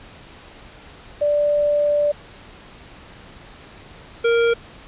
sine / square tone pair in turn, 587.3 / 466.1 Hz, D5 / A#4, 0 / 0 cents, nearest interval major third, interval 400 cents, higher first, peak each -15 dBFS, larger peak neither, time 1.21-2.12 / 4.24-4.54 s, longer first, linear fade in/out 10 ms, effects pink hiss -43 dBFS RMS until 4.87 s + resampled to 8000 Hz

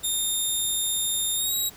10% pulse tone with pitch glide, 3654 to 3833 Hz, A#7 to A#7, -35 to +47 cents, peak -17 dBFS, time 0.03-1.7 s, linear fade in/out 20 ms, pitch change +82 cents, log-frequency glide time 1.35-1.54 s, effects pink hiss -48 dBFS RMS until 1.76 s

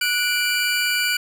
25% pulse tone pair together, 1471.3 / 2349 Hz, F#6 / D7, -10 / 0 cents, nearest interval minor sixth, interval 810 cents, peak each -18 dBFS, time 0.01-1.17 s, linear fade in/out 5 ms, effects none

